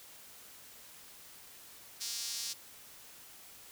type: tone with high-pass filter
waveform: sawtooth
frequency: 233.1 Hz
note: A#3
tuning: in tune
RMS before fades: -39 dBFS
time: 2-2.54 s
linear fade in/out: 20 ms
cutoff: 5100 Hz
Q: 2
effects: white hiss -54 dBFS RMS until 3.71 s